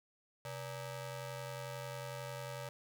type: ring-modulated tone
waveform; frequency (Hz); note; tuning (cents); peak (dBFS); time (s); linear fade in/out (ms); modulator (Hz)
sawtooth; 352.9; F4; +18; -35; 0.45-2.69; 2; 222
effects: 11-bit